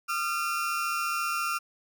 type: tone pair together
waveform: 35% pulse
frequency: 1216.4 / 1371 Hz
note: D#6 / F6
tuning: -40 / -32 cents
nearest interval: major second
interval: 208 cents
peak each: -31 / -27 dBFS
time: 0.08-1.59 s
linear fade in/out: 20 ms
effects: none